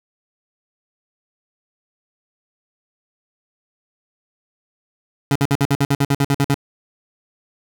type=tone bursts; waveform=25% pulse; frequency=140 Hz; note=C#3; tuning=18 cents sharp; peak=-10 dBFS; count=13; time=5.31-6.543 s; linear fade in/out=2 ms; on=45 ms; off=54 ms; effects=none